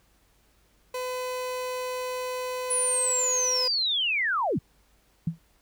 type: tone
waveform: 30% pulse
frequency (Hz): 505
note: B4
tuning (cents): +39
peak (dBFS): -27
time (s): 0.94-3.68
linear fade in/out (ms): 5
type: linear sweep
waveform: sine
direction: down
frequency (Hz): 9956 to 88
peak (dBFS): -23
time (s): 2.7-4.59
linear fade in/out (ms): 10
type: tone with exponential decay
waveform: sine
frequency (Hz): 164.81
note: E3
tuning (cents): 0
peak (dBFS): -20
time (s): 5.27-5.39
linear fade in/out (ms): 5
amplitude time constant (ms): 24
effects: added 50 Hz sine -65 dBFS peak until 5.61 s + pink hiss -65 dBFS RMS until 5.61 s